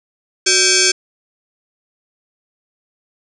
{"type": "tone with frequency modulation", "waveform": "sine", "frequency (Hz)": 370, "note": "F#4", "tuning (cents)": 0, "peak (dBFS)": -10, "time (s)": [0.46, 0.92], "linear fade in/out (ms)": 10, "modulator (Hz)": 970, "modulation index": 7.2, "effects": []}